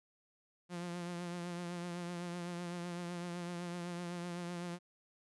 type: tone with vibrato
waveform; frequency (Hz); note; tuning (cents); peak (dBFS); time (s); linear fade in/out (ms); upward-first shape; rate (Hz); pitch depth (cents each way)
sawtooth; 174.61; F3; 0; -36; 0.69-4.79; 50; triangle; 7.9; 41
effects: resampled to 24000 Hz